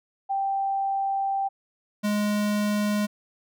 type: tone pair in turn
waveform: sine / square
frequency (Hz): 784 / 208.1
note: G5 / G#3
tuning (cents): 0 / +4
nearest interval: octave + major seventh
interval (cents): 2296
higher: first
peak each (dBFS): -23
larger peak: neither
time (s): 0.29-1.49 / 2.03-3.07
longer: first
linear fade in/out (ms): 20
effects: none